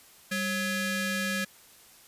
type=ring-modulated tone; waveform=sawtooth; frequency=740 Hz; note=F#5; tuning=in tune; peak=-21 dBFS; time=0.31-1.45 s; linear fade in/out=10 ms; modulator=937 Hz; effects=white hiss -55 dBFS RMS until 2.07 s + resampled to 32000 Hz